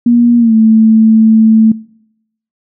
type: tone with pitch glide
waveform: sine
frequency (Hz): 238.2 to 221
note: A#3 to A3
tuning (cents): +38 to +8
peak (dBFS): -4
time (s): 0.06-1.72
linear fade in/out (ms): 5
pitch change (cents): -130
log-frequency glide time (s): 0.38-0.54
effects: noise-tail reverb RT60 0.8 s tail -23 dB re dry